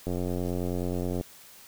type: click train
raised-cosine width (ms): 2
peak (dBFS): -18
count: 103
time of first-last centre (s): 0.07-1.211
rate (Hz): 89.4
effects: white hiss -51 dBFS RMS until 1.67 s